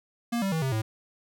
square tone with pitch steps, 235.6 / 194.71 / 160.92 / 132.99 / 109.91 Hz, A#3 / G3 / E3 / C3 / A2, +19 / -11 / -41 / +29 / -1 cents, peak -26 dBFS, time 0.32-0.82 s, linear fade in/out 10 ms, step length 100 ms, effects none

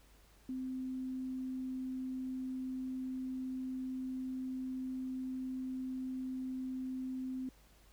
sine tone, 258.8 Hz, C4, 19 cents flat, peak -37 dBFS, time 0.49-7.49 s, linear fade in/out 2 ms, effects added 50 Hz sine -63 dBFS peak until 7.92 s + pink hiss -66 dBFS RMS until 7.92 s

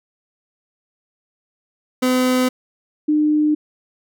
30% pulse / sine tone pair in turn, 254.2 / 302.3 Hz, C4 / D#4, -50 / -50 cents, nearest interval minor third, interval 300 cents, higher second, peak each -12 / -13 dBFS, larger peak first, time 2.02-2.49 / 3.08-3.55 s, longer neither, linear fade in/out 10 ms, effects none

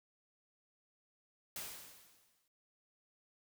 white noise with exponential decay, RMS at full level -42 dBFS, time 1.56-2.48 s, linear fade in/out 2 ms, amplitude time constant 200 ms, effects none

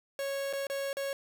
45% pulse tone with dropouts, 552 Hz, C#5, 7 cents flat, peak -32 dBFS, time 0.19-1.13 s, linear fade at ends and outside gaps 1 ms, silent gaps 0.528-0.534 / 0.669-0.699 / 0.93-0.969 s, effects none

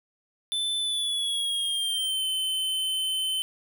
square tone with pitch glide, 3520 to 3064 Hz, A7 to G7, 0 to -40 cents, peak -26 dBFS, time 0.52-3.42 s, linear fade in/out 0 ms, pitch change -240 cents, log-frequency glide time 0.79-2.26 s, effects none

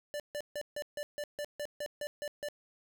square tone bursts, 587.3 Hz, D5, in tune, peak -36 dBFS, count 12, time 0.14-2.486 s, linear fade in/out 0 ms, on 58 ms, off 150 ms, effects none

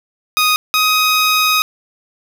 15% pulse tone pair in turn, 1244.5 / 1256.1 Hz, D#6 / D#6, 0 / +16 cents, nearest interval unison, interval 16 cents, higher second, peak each -5 dBFS, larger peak neither, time 0.37-0.56 / 0.74-1.62 s, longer second, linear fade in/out 0 ms, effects none

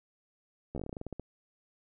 slowing click train, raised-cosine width 2 ms, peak -25 dBFS, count 14, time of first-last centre 0.75-1.197 s, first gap 13 ms, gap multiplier 1.15, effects none

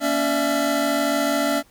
square tone cluster, 236.9 / 283.2 / 592 / 666 / 1357 Hz, A#3 / C#4 / D5 / E5 / E6, +28 / +37 / +14 / +18 / +50 cents, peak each -31 / -24 / -27 / -25 / -29 dBFS, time 0-1.63 s, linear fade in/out 50 ms, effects pink hiss -56 dBFS RMS until 1.7 s

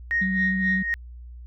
sine tone with tremolo, 1864.7 Hz, A#6, in tune, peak -19 dBFS, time 0.11-0.94 s, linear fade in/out 0 ms, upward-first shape sine, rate 3.8 Hz, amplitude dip 60%
sine tone with vibrato, 189.8 Hz, F#3, 44 cents sharp, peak -23 dBFS, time 0.21-0.83 s, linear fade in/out 10 ms, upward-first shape sine, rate 16 Hz, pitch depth 22 cents each way
effects tanh soft clip ceiling -12 dBFS + added 60 Hz sine -38 dBFS peak until 1.46 s

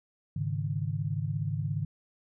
sine chord, Ab suspended fourth, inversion none, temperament equal, 103.83 / 138.59 / 155.56 Hz, Ab2 / Db3 / Eb3, 0 / 0 / 0 cents, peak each -33 dBFS, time 0.36-1.85 s, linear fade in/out 5 ms, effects none

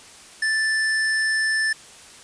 square tone, 1760 Hz, A6, in tune, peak -20 dBFS, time 0.42-1.73 s, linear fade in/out 5 ms, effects white hiss -45 dBFS RMS until 2.23 s + resampled to 22050 Hz

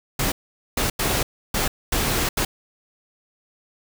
pink noise bursts at uneven times, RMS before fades -22 dBFS, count 6, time 0.19-0.32 / 0.77-0.9 / 0.99-1.23 / 1.54-1.68 / 1.92-2.29 / 2.37-2.45 s, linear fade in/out 5 ms, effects none

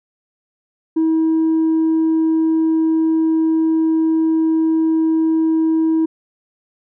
triangle tone with tanh clipping, 321.3 Hz, E4, 44 cents flat, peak -13 dBFS, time 0.96-6.06 s, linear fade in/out 10 ms, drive 6 dB, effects none

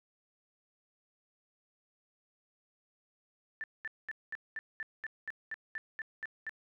sine tone bursts, 1768 Hz, A6, 8 cents sharp, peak -36 dBFS, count 13, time 3.61-6.494 s, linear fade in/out 0 ms, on 28 ms, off 210 ms, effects none

